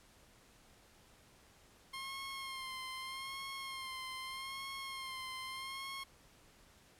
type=tone with vibrato; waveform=15% pulse; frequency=1063 Hz; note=C6; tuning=27 cents sharp; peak=-36 dBFS; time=1.93-6.04 s; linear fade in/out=10 ms; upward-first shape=sine; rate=0.81 Hz; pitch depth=38 cents each way; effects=pink hiss -64 dBFS RMS until 6.99 s + low-pass 12000 Hz 12 dB/octave